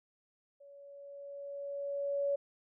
sine tone with level ramp, 564 Hz, C#5, 30 cents sharp, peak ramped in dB -53 to -28 dBFS, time 0.6-2.36 s, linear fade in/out 10 ms, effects none

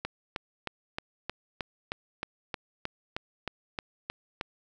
click train, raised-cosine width 0.3 ms, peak -16 dBFS, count 15, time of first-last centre 0.05-4.411 s, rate 3.21 Hz, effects none

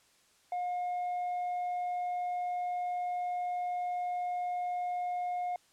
triangle tone with tanh clipping, 716 Hz, F5, 43 cents sharp, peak -32 dBFS, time 0.52-5.56 s, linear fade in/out 2 ms, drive 7 dB, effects white hiss -66 dBFS RMS until 5.72 s + low-pass 9000 Hz 12 dB/octave

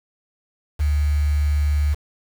sine tone with quantisation, 73.42 Hz, D2, in tune, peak -16 dBFS, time 0.79-1.95 s, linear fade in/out 20 ms, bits 6, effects none

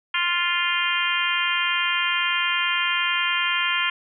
harmonic tone, 349.4 Hz, F4, 1 cent sharp, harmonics 3 / 4 / 5 / 6 / 7 / 8 / 9, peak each -28 / -28 / -28 / -28 / -28 / -28 / -28 dBFS, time 0.14-3.9 s, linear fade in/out 5 ms, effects none

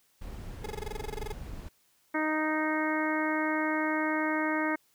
brown noise, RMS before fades -40 dBFS, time 0.21-1.69 s, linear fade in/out 10 ms
30% pulse tone bursts, 424.1 Hz, G#4, 36 cents sharp, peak -31 dBFS, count 16, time 0.64-1.321 s, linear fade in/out 5 ms, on 21 ms, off 23 ms
harmonic tone, 310.3 Hz, D#4, 5 cents flat, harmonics 1 / 2 / 3 / 4 / 5 / 6 / 7, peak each -30 / -35 / -35 / -37 / -36 / -36 / -37 dBFS, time 2.14-4.76 s, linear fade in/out 10 ms
effects white hiss -68 dBFS RMS until 4.94 s

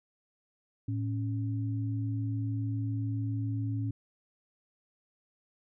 sine tone pair together, 110 / 277.2 Hz, A2 / C#4, 0 / 0 cents, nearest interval octave + major third, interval 1600 cents, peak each -30 / -37 dBFS, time 0.88-3.91 s, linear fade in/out 5 ms, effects none

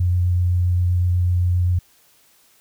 sine tone with vibrato, 89.1 Hz, F2, 35 cents sharp, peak -15 dBFS, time 0-1.79 s, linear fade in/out 5 ms, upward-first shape sine, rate 7.8 Hz, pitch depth 10 cents each way, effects white hiss -56 dBFS RMS until 2.6 s

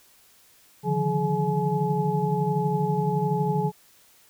sine tone cluster, 144.9 / 156.9 / 178.2 / 422.4 / 849 Hz, D3 / D#3 / F3 / G#4 / G#5, -23 / +15 / +35 / +29 / +38 cents, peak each -28 dBFS, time 0.83-3.72 s, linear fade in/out 50 ms, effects white hiss -57 dBFS RMS until 4.29 s

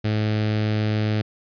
sawtooth tone with notch filter, 107.2 Hz, A2, 45 cents flat, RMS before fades -22 dBFS, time 0.04-1.22 s, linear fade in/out 10 ms, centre 1000 Hz, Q 1.4, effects resampled to 11025 Hz

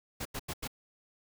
pink noise bursts, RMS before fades -37 dBFS, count 4, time 0.2-0.677 s, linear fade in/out 10 ms, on 54 ms, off 87 ms, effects none

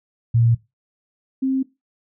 sine tone pair in turn, 116.54 / 264.9 Hz, A#2 / C4, 0 / +22 cents, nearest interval octave + major second, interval 1422 cents, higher second, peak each -13 / -17 dBFS, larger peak first, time 0.34-0.55 / 1.42-1.63 s, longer neither, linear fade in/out 10 ms, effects noise-tail reverb RT60 0.2 s tail -17 dB re dry

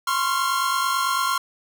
45% pulse tone cluster, 1041 / 1090 / 1380 Hz, C6 / C#6 / F6, -9 / -29 / -21 cents, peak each -25 dBFS, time 0.07-1.38 s, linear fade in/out 5 ms, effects none

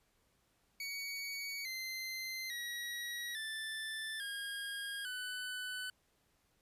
25% pulse tone with pitch steps, 2247 / 2072 / 1911.4 / 1763 / 1626 / 1499.7 Hz, C#7 / C7 / A#6 / A6 / G#6 / F#6, +23 / -17 / +43 / +3 / -37 / +23 cents, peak -36 dBFS, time 0.8-5.9 s, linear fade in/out 2 ms, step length 850 ms, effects pink hiss -75 dBFS RMS until 6.61 s + resampled to 32000 Hz

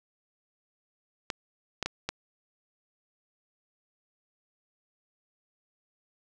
clicks, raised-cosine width 0.2 ms, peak -13 dBFS, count 4, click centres 1.302 / 1.827 / 1.86 / 2.09 s, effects none

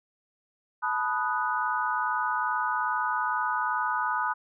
sine chord, B dominant seventh, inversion third, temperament equal with one note detuned, 865.4 / 987.8 / 1244.5 / 1480 Hz, A5 / B5 / D#6 / F#6, -29 / 0 / 0 / 0 cents, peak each -32 / -30 / -30 / -31 dBFS, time 0.82-4.34 s, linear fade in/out 20 ms, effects none

